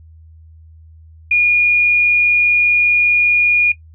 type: tone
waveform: sine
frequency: 2435 Hz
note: D#7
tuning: 38 cents flat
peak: -9 dBFS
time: 1.31-3.72 s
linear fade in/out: 5 ms
effects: noise-tail reverb RT60 0.1 s tail -17 dB re dry + added 80 Hz sine -39 dBFS peak until 3.94 s